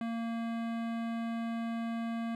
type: tone with hard clipping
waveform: sine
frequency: 230 Hz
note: A#3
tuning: 23 cents flat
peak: -35 dBFS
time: 0.01-2.35 s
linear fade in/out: 2 ms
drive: 18 dB
effects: none